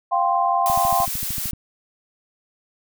sine chord, F suspended second, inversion none, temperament equal, 698.5 / 784 / 1046.5 Hz, F5 / G5 / C6, 0 / 0 / 0 cents, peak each -21 dBFS, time 0.11-1.06 s, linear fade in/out 20 ms
blue noise, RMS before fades -27 dBFS, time 0.66-1.51 s, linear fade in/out 0 ms
click train, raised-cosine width 5 ms, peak -20 dBFS, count 12, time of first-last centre 0.7-1.533 s, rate 13.2 Hz
effects none

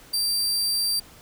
sawtooth tone, 4699 Hz, D8, in tune, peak -19 dBFS, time 0.13-1 s, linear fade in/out 10 ms, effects pink hiss -49 dBFS RMS until 1.21 s

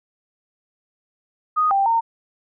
sine tone with pitch steps, 1243 / 787 / 916 Hz, D#6 / G5 / A#5, -2 / +7 / -31 cents, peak -15 dBFS, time 1.56-2.01 s, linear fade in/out 20 ms, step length 150 ms, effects none

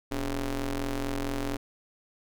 sawtooth ring-modulated tone, 130.81 Hz, C3, in tune, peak -22 dBFS, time 0.11-1.57 s, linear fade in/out 10 ms, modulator 153 Hz, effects none

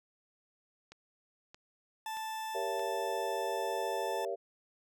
click train, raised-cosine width 0.2 ms, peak -33 dBFS, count 4, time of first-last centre 0.92-2.795 s, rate 1.6 Hz
40% pulse tone, 880 Hz, A5, in tune, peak -36 dBFS, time 2.06-4.25 s, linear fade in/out 2 ms
sine chord, G diminished seventh, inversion none, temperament just, 392 / 470.4 / 564.5 / 677.4 Hz, G4 / Bb4 / Db5 / Fb5, 0 / +16 / +31 / +47 cents, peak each -39 dBFS, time 2.54-4.36 s, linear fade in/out 20 ms
effects none

